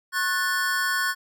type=chord; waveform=square; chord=F# minor; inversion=second; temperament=equal with one note detuned; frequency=1087.8 / 1480 / 1760 Hz; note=C#6 / F#6 / A6; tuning=-33 / 0 / 0 cents; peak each=-30 / -26 / -28 dBFS; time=0.12-1.15 s; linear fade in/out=50 ms; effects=none